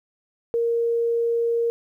sine tone, 466.2 Hz, A#4, in tune, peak -19 dBFS, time 0.54-1.7 s, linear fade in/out 0 ms, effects 10-bit

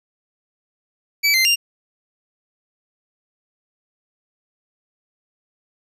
25% pulse tone with pitch steps, 2300 / 2079 / 2790 Hz, D7 / C7 / F7, -37 / -12 / -2 cents, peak -10 dBFS, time 1.23-1.56 s, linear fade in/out 20 ms, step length 110 ms, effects resampled to 32000 Hz

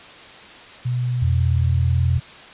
sine tone with pitch glide, 123.47 to 125.19 Hz, B2 to B2, 0 to +24 cents, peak -19 dBFS, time 0.85-2.2 s, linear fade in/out 10 ms, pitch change +24 cents, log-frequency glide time 1.54-2 s
sine tone, 85.7 Hz, F2, 32 cents flat, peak -17 dBFS, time 1.22-2.18 s, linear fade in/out 5 ms
effects white hiss -41 dBFS RMS until 2.53 s + resampled to 8000 Hz

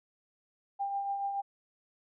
sine tone with tremolo, 796 Hz, G5, 26 cents sharp, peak -29 dBFS, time 0.79-1.42 s, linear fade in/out 20 ms, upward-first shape triangle, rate 7 Hz, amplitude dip 45%, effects none

